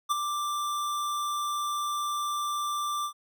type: tone with ADSR envelope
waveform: square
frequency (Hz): 1179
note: D6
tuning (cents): +6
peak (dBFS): -22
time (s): 0.09-3.13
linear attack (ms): 24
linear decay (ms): 19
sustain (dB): -7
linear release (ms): 84
effects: none